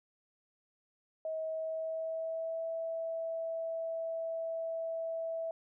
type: tone with pitch glide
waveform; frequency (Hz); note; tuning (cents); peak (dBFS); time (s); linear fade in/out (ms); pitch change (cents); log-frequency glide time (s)
sine; 637 to 656; D#5 to E5; +41 to -9; -34; 1.25-5.51; 2; +50; 1.39-2.66
effects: none